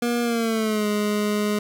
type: tone with pitch glide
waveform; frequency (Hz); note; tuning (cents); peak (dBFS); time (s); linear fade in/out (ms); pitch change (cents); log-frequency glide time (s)
25% pulse; 238.5 to 208.8; A#3 to G#3; +40 to +10; -17; 0.02-1.59; 5; -230; 0.22-0.87
effects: none